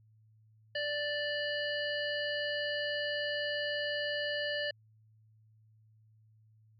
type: harmonic tone with a mistuned harmonic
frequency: 587.3 Hz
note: D5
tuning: in tune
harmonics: 1 / 3 / 5 / 7 / 8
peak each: -36 / -36 / -39 / -46 / -45 dBFS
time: 0.75-4.71 s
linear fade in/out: 5 ms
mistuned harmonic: 7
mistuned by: +36 cents
effects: added 109 Hz sine -61 dBFS peak until 6.79 s